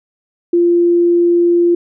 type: tone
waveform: sine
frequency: 345.8 Hz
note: F4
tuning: 17 cents flat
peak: -8 dBFS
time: 0.53-1.75 s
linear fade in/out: 5 ms
effects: none